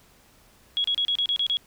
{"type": "tone bursts", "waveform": "sine", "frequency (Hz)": 3328, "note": "G#7", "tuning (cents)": 3, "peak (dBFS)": -21, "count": 8, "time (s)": [0.77, 1.57], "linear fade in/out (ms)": 0, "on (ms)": 72, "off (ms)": 32, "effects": ["pink hiss -57 dBFS RMS until 1.66 s"]}